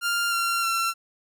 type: tone with pitch steps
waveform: sawtooth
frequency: 1396.9 / 1375.3 / 1354 Hz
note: F6 / F6 / E6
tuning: 0 / -27 / +46 cents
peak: -19 dBFS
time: 0.01-0.94 s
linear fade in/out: 50 ms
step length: 310 ms
effects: none